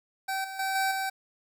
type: tone with level steps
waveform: 25% pulse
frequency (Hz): 771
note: G5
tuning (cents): -29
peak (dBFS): -25 / -33 / -24 / -21 / -25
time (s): 0.28-1.1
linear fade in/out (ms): 10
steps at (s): 0.44 / 0.59 / 0.75 / 0.91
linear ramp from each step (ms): 5
effects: 10-bit